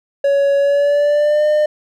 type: tone with pitch glide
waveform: triangle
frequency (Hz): 560 to 603.7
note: C#5 to D5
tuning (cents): +18 to +48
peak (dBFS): -9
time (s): 0.24-1.66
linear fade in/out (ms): 5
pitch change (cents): +130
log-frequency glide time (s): 0.57-1.45
effects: none

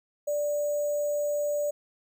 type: tone with sample-and-hold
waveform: sine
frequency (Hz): 587.3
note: D5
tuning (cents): 0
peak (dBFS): -25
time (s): 0.27-1.71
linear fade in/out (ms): 10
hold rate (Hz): 7350
effects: none

